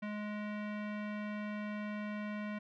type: tone with low-pass filter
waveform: square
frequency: 209.4 Hz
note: G#3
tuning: 15 cents sharp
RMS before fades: -40 dBFS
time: 0.02-2.59 s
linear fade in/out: 10 ms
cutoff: 2200 Hz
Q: 2.1
effects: none